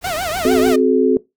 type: noise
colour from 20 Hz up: pink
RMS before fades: -31 dBFS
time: 0.01-0.77 s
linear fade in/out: 50 ms
type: tone with vibrato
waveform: sawtooth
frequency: 685 Hz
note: F5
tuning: 34 cents flat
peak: -16 dBFS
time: 0.04-0.76 s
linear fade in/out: 5 ms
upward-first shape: triangle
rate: 6.7 Hz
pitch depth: 230 cents each way
type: chord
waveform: sine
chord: F# diminished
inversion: second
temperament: equal with one note detuned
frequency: 261.6 / 370 / 430.2 Hz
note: C4 / F#4 / A4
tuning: 0 / 0 / -39 cents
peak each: -15 dBFS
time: 0.45-1.17 s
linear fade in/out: 2 ms
effects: noise-tail reverb RT60 0.2 s tail -21 dB re dry